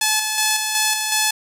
5% pulse tone with tremolo, 862 Hz, A5, 36 cents flat, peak -4 dBFS, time 0.01-1.31 s, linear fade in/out 5 ms, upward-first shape square, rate 2.7 Hz, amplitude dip 40%, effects none

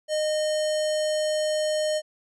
square tone with notch filter, 614 Hz, D#5, 23 cents flat, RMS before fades -25 dBFS, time 0.08-2.02 s, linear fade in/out 50 ms, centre 1400 Hz, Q 0.78, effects resampled to 22050 Hz

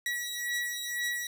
sawtooth beating tone pair, 1929 / 1931 Hz, B6 / B6, -41 / -39 cents, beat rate 2 Hz, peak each -30 / -32 dBFS, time 0.06-1.27 s, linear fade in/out 2 ms, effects none

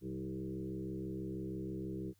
sine tone with frequency modulation, 252.7 Hz, B3, 40 cents sharp, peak -38 dBFS, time 0.01-2.14 s, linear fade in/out 50 ms, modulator 66.2 Hz, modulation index 2.3, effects added 96 Hz sine -70 dBFS peak until 2.19 s + white hiss -75 dBFS RMS until 2.19 s

